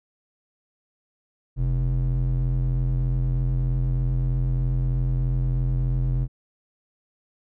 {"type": "ring-modulated tone", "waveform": "triangle", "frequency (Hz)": 87.31, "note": "F2", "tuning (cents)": 0, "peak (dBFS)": -15, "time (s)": [1.56, 6.28], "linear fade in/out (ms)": 50, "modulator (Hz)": 41.6, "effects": []}